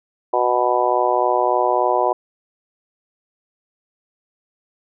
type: harmonic tone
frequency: 123.47 Hz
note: B2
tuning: in tune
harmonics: 3 / 4 / 5 / 6 / 7 / 8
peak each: -23 / -23 / -21 / -21 / -24 / -21 dBFS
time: 0.33-2.13 s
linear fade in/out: 5 ms
effects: none